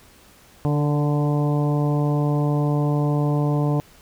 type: harmonic tone with a mistuned harmonic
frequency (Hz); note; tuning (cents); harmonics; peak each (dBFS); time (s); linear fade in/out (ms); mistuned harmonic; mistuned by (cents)
146.7; D3; -2; 1 / 2 / 3 / 4 / 5 / 6 / 7; -19 / -25 / -29 / -31 / -33 / -35 / -36; 0.65-3.8; 0; 3; +17
effects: pink hiss -51 dBFS RMS until 4.01 s